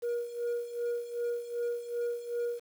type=tone with tremolo; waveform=sine; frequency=476.3 Hz; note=A#4; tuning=37 cents sharp; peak=-26 dBFS; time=0.02-2.6 s; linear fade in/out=20 ms; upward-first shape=sine; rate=2.6 Hz; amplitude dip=80%; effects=tanh soft clip ceiling -28 dBFS + 9-bit